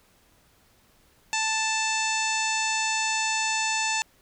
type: harmonic tone with a mistuned harmonic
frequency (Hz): 880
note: A5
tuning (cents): 0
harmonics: 1 / 2 / 3 / 4 / 5 / 6 / 7 / 8 / 9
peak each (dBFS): -29 / -32 / -29 / -35 / -35 / -37 / -35 / -33 / -38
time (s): 1.33-4.02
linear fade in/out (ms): 0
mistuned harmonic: 4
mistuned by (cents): +28
effects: pink hiss -61 dBFS RMS until 4.21 s